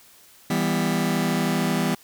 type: chord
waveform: sawtooth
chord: E minor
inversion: none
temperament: just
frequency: 164.81 / 197.78 / 247.2 Hz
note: E3 / G3 / B3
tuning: 0 / +16 / +2 cents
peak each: -21 dBFS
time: 0.5-1.95 s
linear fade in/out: 5 ms
effects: white hiss -52 dBFS RMS until 2.03 s